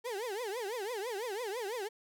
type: tone with vibrato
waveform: 35% pulse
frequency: 440 Hz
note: A4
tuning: in tune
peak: -34 dBFS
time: 0.04-1.89 s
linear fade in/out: 20 ms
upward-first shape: triangle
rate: 6 Hz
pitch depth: 290 cents each way
effects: none